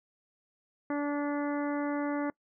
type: harmonic tone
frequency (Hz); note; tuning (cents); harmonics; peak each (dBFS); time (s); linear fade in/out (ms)
289.7; D4; -24; 1 / 2 / 3 / 4 / 5 / 6 / 7; -30 / -36 / -40 / -42 / -44 / -46 / -47; 0.9-2.3; 2
effects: noise-tail reverb RT60 0.1 s tail -24 dB re dry